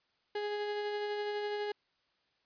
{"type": "tone with tremolo", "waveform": "35% pulse", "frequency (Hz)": 415.3, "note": "G#4", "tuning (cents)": 0, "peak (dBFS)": -31, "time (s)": [0.35, 1.72], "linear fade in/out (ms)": 5, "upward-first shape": "sine", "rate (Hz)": 12, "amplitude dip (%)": 25, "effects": ["white hiss -75 dBFS RMS until 2.45 s", "resampled to 11025 Hz"]}